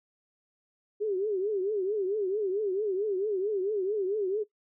sine tone with vibrato, 400 Hz, G4, 35 cents sharp, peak -26 dBFS, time 1-4.44 s, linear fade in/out 20 ms, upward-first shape triangle, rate 4.5 Hz, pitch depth 180 cents each way, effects noise-tail reverb RT60 0.1 s tail -18 dB re dry

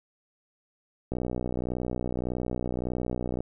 click train, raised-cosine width 2 ms, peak -17 dBFS, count 142, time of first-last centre 1.12-3.405 s, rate 61.7 Hz, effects none

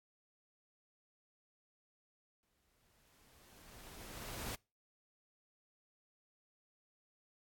pink noise with exponential growth, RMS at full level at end -42 dBFS, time 2.43-4.55 s, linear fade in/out 0 ms, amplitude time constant 460 ms, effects noise-tail reverb RT60 0.3 s tail -26 dB re dry + AAC 64 kbps

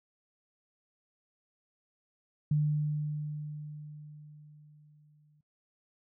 sine tone with exponential decay, 150 Hz, D3, 37 cents sharp, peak -23 dBFS, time 2.51-5.41 s, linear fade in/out 5 ms, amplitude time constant 630 ms, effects noise-tail reverb RT60 0.1 s tail -20 dB re dry

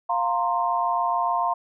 sine tone cluster, 701 / 924 / 1051 Hz, F5 / A#5 / C6, +6 / -16 / +7 cents, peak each -25 dBFS, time 0.09-1.54 s, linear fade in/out 10 ms, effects none

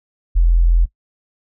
sine tone, 42.45 Hz, F1, 48 cents flat, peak -9 dBFS, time 0.35-0.86 s, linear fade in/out 20 ms, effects noise-tail reverb RT60 0.1 s tail -19 dB re dry

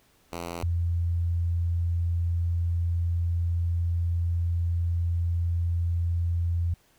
5% pulse / sine tone pair in turn, 85.4 / 85.4 Hz, F2 / F2, -38 / -38 cents, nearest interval unison, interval 0 cents, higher neither, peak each -22 / -23 dBFS, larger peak first, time 0.32-0.63 / 0.63-6.74 s, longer second, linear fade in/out 5 ms, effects pink hiss -63 dBFS RMS until 6.98 s

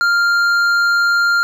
sine tone with hard clipping, 1396.9 Hz, F6, in tune, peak -13 dBFS, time 0.01-1.43 s, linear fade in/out 0 ms, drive 7 dB, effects none

